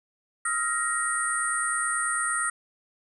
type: tone cluster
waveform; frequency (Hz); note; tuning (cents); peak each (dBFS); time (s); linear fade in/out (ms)
sine; 1269 / 1398 / 1877 / 8400 / 9510; D#6 / F6 / A#6 / C9 / D9; +34 / +1 / +11 / +6 / +21; -31; 0.45-2.5; 5
effects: none